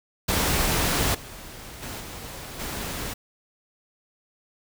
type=noise with level steps; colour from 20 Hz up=pink; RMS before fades=-23 / -41 / -35 / -38 / -32 dBFS; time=0.28-3.14 s; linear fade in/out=10 ms; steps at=1.14 / 1.82 / 2 / 2.59 s; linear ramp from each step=10 ms; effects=none